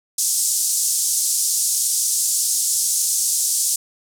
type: band-pass noise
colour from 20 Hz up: white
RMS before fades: -20 dBFS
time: 0.18-3.76 s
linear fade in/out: 5 ms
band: 5700 to 10000 Hz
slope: 24 dB/octave
effects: none